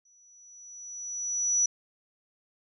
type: tone with exponential growth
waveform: sine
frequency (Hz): 5900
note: F#8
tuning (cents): -6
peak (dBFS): -20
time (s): 0.05-1.66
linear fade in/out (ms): 5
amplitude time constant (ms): 350
effects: none